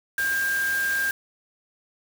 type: tone in noise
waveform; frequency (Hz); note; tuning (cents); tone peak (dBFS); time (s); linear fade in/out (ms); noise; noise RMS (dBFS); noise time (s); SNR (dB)
sine; 1600; G6; +35; -22; 0.18-1.11; 2; white; -34; 0.18-1.11; +9
effects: none

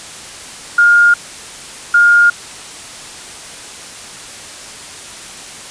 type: tone pair in turn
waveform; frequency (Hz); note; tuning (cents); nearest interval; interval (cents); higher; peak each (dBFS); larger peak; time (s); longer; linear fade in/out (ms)
sine; 1416 / 1416; F6 / F6; +23 / +23; unison; 0; neither; -5; neither; 0.78-1.14 / 1.94-2.3; neither; 5
effects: white hiss -31 dBFS RMS until 5.7 s + resampled to 22050 Hz

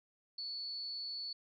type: tone with amplitude modulation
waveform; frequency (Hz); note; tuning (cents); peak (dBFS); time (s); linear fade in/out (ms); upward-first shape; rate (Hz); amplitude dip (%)
sine; 4435; C#8; 0; -37; 0.38-1.33; 5; sine; 252; 50
effects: none

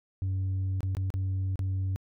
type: tone with dropouts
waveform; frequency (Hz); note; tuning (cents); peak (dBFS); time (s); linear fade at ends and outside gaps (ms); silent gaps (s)
sine; 95; F#2; +46; -24; 0.22-1.96; 0; 0.806-0.831 / 0.95-0.969 / 1.103-1.14 / 1.557-1.592
effects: tanh soft clip ceiling -26 dBFS

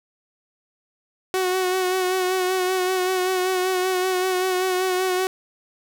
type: tone with vibrato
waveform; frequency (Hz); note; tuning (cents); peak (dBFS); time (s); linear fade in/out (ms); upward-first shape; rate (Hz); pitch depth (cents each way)
sawtooth; 370.1; F#4; 0; -16; 1.34-5.27; 0; sine; 5.2; 31
effects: 8-bit

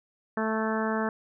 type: harmonic tone with a mistuned harmonic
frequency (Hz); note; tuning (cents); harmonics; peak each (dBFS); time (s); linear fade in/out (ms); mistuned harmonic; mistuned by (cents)
220; A3; 0; 1 / 2 / 3 / 4 / 5 / 6 / 7 / 8; -29 / -32 / -34 / -35 / -36 / -37 / -37 / -38; 0.37-1.09; 2; 8; -16
effects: none

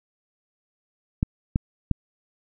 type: clicks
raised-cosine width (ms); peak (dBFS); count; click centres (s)
5; -8; 3; 1.229 / 1.559 / 1.913
effects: none

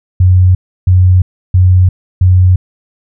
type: tone bursts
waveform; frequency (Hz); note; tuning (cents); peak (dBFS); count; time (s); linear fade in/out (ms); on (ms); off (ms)
sine; 91.6; F#2; -17; -3; 4; 0.2-2.56; 5; 350; 320
effects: none

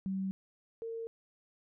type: tone pair in turn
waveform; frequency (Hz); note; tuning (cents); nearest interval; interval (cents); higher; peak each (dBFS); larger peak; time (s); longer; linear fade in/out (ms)
sine; 191.7 / 455.9; G3 / A#4; -38 / -39; octave + minor third; 1499; second; -32 / -37; first; 0.06-0.31 / 0.82-1.07; neither; 0
effects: none

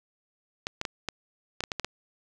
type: clicks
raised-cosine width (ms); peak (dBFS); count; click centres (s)
0.2; -13; 9; 0.669 / 0.814 / 0.852 / 1.087 / 1.606 / 1.638 / 1.718 / 1.797 / 1.846
effects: none

